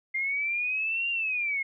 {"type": "linear two-way sweep", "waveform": "sine", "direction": "up then down", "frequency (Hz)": [2100, 2794, 2138], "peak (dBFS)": -26, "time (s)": [0.14, 1.63], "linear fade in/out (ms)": 10, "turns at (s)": 1.1, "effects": []}